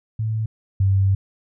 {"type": "tone pair in turn", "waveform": "sine", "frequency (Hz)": [110, 97.04], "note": ["A2", "G2"], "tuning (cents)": [0, -17], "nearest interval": "major second", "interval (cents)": 217, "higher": "first", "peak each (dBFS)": [-20, -14], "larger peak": "second", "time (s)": [[0.19, 0.46], [0.8, 1.15]], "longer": "second", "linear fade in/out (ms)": 5, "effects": []}